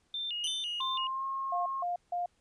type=tone with vibrato; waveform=sine; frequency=3204 Hz; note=G7; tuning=37 cents sharp; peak=-33 dBFS; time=0.14-1.07 s; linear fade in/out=2 ms; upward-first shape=square; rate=3 Hz; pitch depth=190 cents each way
type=tone with exponential decay; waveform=sawtooth; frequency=3032 Hz; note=F#7; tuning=42 cents sharp; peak=-27 dBFS; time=0.44-1 s; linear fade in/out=1 ms; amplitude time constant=120 ms
type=tone with pitch glide; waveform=sine; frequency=1049 to 1077.2 Hz; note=C6 to C#6; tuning=+4 to -50 cents; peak=-32 dBFS; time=0.8-1.83 s; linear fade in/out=5 ms; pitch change=+46 cents; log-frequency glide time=1.06-1.25 s
type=tone bursts; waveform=sine; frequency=705 Hz; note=F5; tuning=16 cents sharp; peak=-30 dBFS; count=3; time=1.52-2.26 s; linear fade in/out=5 ms; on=140 ms; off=160 ms
effects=pink hiss -72 dBFS RMS until 2.4 s + resampled to 22050 Hz